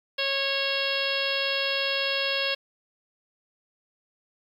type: harmonic tone with a mistuned harmonic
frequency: 549 Hz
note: C#5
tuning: 17 cents flat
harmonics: 1 / 2 / 3 / 4 / 5 / 6 / 7 / 8 / 9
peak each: -31 / -38 / -33 / -37 / -30 / -31 / -35 / -34 / -36 dBFS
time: 0.18-2.55 s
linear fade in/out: 10 ms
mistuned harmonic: 9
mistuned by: +51 cents
effects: 9-bit